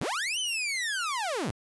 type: linear two-way sweep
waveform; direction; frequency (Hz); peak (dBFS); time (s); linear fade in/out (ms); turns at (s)
sawtooth; up then down; 74.8 to 3096 to 74.8; -25; 0.01-1.51; 0; 0.39
effects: resampled to 24000 Hz + 9-bit